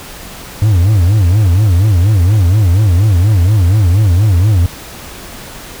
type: tone with vibrato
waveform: triangle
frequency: 96.6 Hz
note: G2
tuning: 25 cents flat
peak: -4 dBFS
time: 0.62-4.66 s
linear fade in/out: 0 ms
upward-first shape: sine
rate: 4.2 Hz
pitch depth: 230 cents each way
effects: pink hiss -30 dBFS RMS until 5.8 s